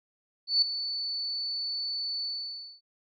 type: tone with ADSR envelope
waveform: sine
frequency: 4481 Hz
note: C#8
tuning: 18 cents sharp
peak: -18 dBFS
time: 0.47-2.81 s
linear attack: 150 ms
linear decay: 6 ms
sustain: -12 dB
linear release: 570 ms
effects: none